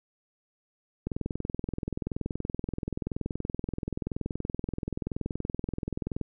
click train, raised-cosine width 3 ms, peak -18 dBFS, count 109, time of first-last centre 1.07-6.213 s, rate 21 Hz, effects none

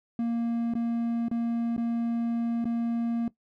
triangle tone with dropouts, 233.1 Hz, A#3, in tune, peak -23 dBFS, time 0.19-3.28 s, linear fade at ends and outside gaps 2 ms, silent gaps 0.738-0.752 / 1.284-1.313 / 1.765-1.778 / 2.644-2.654 s, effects noise-tail reverb RT60 0.1 s tail -17 dB re dry

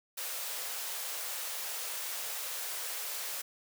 white high-pass noise, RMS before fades -38 dBFS, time 0.17-3.42 s, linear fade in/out 10 ms, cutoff 430 Hz, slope 48 dB/octave, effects none

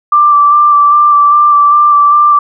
sine tone with vibrato, 1174.7 Hz, D6, in tune, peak -3 dBFS, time 0.12-2.39 s, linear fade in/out 5 ms, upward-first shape square, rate 2.5 Hz, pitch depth 14 cents each way, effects none

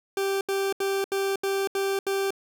40% pulse tone bursts, 391.4 Hz, G4, 3 cents flat, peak -23 dBFS, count 7, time 0.17-2.306 s, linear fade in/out 2 ms, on 240 ms, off 76 ms, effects none

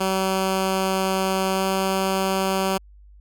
10% pulse tone with pitch glide, 190.3 to 191.4 Hz, F#3 to G3, +49 to -41 cents, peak -12 dBFS, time 0-2.78 s, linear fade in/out 10 ms, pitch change +10 cents, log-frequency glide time 1.52-1.64 s, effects added 50 Hz sine -45 dBFS peak until 3.2 s

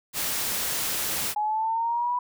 white noise, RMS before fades -28 dBFS, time 0.13-1.35 s, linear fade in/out 50 ms
sine linear sweep, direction up, 835 to 987.8 Hz, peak -23 dBFS, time 1.36-2.19 s, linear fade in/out 5 ms
effects none

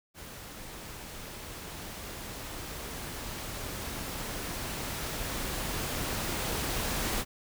pink noise with level ramp, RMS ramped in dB -45 to -31 dBFS, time 0.14-7.25 s, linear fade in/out 50 ms, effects none

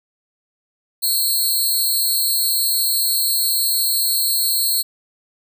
10% pulse tone with amplitude modulation, 4242 Hz, C8, 23 cents sharp, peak -6 dBFS, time 1.02-4.83 s, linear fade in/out 20 ms, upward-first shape sine, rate 297 Hz, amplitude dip 75%, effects none

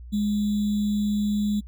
sine tone with sample-and-hold, 207.7 Hz, G#3, in tune, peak -21 dBFS, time 0.12-1.61 s, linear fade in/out 20 ms, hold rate 3675 Hz, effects noise-tail reverb RT60 0.1 s tail -26 dB re dry + added 60 Hz sine -38 dBFS peak until 1.67 s

